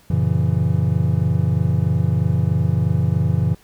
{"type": "chord", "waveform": "triangle", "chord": "F# dominant seventh", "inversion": "none", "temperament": "just", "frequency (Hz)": [92.5, 115.62, 138.75, 166.5], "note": ["F#2", "A#2", "C#3", "E3"], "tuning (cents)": [0, -14, 2, 18], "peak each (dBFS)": -19, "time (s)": [0.1, 3.55], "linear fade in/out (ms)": 5, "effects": ["pink hiss -53 dBFS RMS until 3.63 s"]}